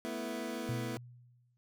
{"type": "chord", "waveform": "25% pulse", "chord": "A suspended second", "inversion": "none", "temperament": "equal", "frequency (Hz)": [220, 246.9, 329.6], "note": ["A3", "B3", "E4"], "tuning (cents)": [0, 0, 0], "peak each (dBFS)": [-39, -37, -38], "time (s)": [0.05, 0.97], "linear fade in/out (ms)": 0}
{"type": "tone with exponential decay", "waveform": "sine", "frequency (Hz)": 121.8, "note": "B2", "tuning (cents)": -24, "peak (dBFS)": -32, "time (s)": [0.69, 1.57], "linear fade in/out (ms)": 0, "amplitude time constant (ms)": 190}
{"effects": []}